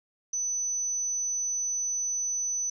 sine tone, 6000 Hz, F#8, 23 cents sharp, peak -27 dBFS, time 0.33-2.7 s, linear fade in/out 5 ms, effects none

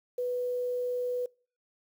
sine tone with quantisation, 493.9 Hz, B4, in tune, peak -28 dBFS, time 0.18-1.26 s, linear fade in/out 5 ms, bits 9, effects noise-tail reverb RT60 0.4 s tail -25 dB re dry

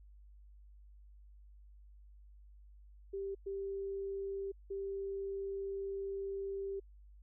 sine tone bursts at uneven times, 392.4 Hz, G4, 2 cents sharp, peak -37 dBFS, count 3, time 3.13-3.35 / 3.46-4.52 / 4.7-6.8 s, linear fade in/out 10 ms, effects added 50 Hz sine -55 dBFS peak until 7.22 s

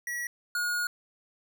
square tone pair in turn, 1927 / 1440 Hz, B6 / F#6, -43 / -47 cents, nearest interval perfect fourth, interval 504 cents, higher first, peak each -32 / -28 dBFS, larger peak second, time 0.07-0.27 / 0.55-0.87 s, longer second, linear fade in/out 2 ms, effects none

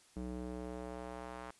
square tone with band-pass filter sweep, 61.74 Hz, B1, in tune, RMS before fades -44 dBFS, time 0.16-1.51 s, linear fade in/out 5 ms, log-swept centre 260 to 1100 Hz, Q 1.1, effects white hiss -65 dBFS RMS until 1.59 s + resampled to 24000 Hz

